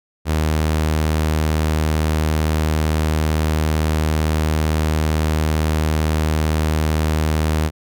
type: tone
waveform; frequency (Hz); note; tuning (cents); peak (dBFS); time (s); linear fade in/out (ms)
sawtooth; 77.78; D#2; 0; -12; 0.25-7.71; 50
effects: none